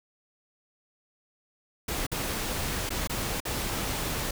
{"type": "noise with dropouts", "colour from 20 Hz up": "pink", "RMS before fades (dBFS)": -31, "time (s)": [1.88, 4.31], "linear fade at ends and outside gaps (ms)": 5, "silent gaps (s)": [[2.067, 2.116], [2.893, 2.904], [3.074, 3.095], [3.403, 3.452]], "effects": []}